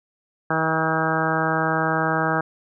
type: harmonic tone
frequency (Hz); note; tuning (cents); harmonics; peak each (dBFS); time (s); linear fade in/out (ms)
160; D#3; +49; 1 / 2 / 3 / 4 / 5 / 6 / 7 / 8 / 9 / 10; -27 / -28 / -29 / -28 / -27 / -30 / -31 / -27 / -30 / -27; 0.5-2.41; 5
effects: none